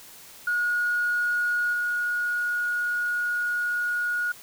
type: tone with level steps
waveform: sine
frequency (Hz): 1445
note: F#6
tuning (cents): -41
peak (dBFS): -21 / -23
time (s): 0.47-4.32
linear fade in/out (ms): 5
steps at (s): 1.73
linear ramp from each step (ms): 5
effects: tanh soft clip ceiling -17 dBFS + white hiss -47 dBFS RMS until 4.42 s